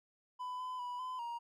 triangle tone with pitch steps, 1000 / 1011 / 983 / 1016 / 942 Hz, B5 / B5 / B5 / B5 / A#5, +21 / +40 / -8 / +49 / +18 cents, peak -37 dBFS, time 0.39-1.39 s, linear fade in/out 20 ms, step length 200 ms, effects none

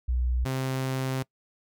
sine / sawtooth tone pair in turn, 61.74 / 131.58 Hz, B1 / C3, 0 / +10 cents, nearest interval octave + minor second, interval 1310 cents, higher second, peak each -23 dBFS, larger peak neither, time 0.08-0.45 / 0.45-1.23 s, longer second, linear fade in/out 10 ms, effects noise-tail reverb RT60 0.1 s tail -23 dB re dry

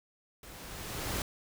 pink noise with level ramp, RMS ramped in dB -50 to -33 dBFS, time 0.43-1.22 s, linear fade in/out 2 ms, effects none

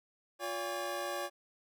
25% pulse tone cluster, 353.6 / 571 / 810 Hz, F4 / D5 / G#5, +22 / -49 / -43 cents, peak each -38 / -34 / -38 dBFS, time 0.39-1.3 s, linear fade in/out 50 ms, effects none

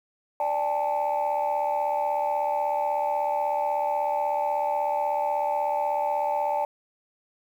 sine chord, D suspended fourth, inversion none, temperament equal with one note detuned, 587.3 / 803.7 / 880 Hz, D5 / G5 / A5, 0 / +43 / 0 cents, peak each -27 / -27 / -25 dBFS, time 0.4-6.65 s, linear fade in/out 2 ms, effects tanh soft clip ceiling -18 dBFS + 9-bit

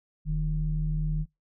sine tone pair together, 40.74 / 154.6 Hz, E1 / D#3, -20 / -11 cents, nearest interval octave + major seventh, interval 2309 cents, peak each -27 dBFS, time 0.25-1.26 s, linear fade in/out 50 ms, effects noise-tail reverb RT60 0.2 s tail -23 dB re dry + tanh soft clip ceiling -17 dBFS

